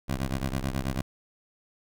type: ring-modulated tone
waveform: 15% pulse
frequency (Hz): 66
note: C2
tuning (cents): +16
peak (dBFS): -19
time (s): 0.08-1.02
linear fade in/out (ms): 10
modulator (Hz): 37.6
effects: none